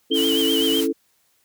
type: chord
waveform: sine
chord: A major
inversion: first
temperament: just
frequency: 275 / 330 / 440 Hz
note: C#4 / E4 / A4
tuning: -14 / +2 / 0 cents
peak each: -23 dBFS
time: 0.1-0.93 s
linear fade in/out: 20 ms
type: tone with vibrato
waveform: sine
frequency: 3058 Hz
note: G7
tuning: 44 cents flat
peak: -21 dBFS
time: 0.11-0.81 s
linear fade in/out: 10 ms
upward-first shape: sine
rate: 7.9 Hz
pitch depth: 78 cents each way
type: noise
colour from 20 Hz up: white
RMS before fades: -30 dBFS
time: 0.13-0.88 s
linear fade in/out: 50 ms
effects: white hiss -64 dBFS RMS until 1.44 s